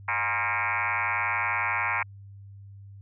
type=tone with frequency modulation; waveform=sine; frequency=1613 Hz; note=G6; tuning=49 cents sharp; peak=-24 dBFS; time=0.08-2.03 s; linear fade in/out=5 ms; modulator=111 Hz; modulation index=7; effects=added 99 Hz sine -43 dBFS peak until 3.01 s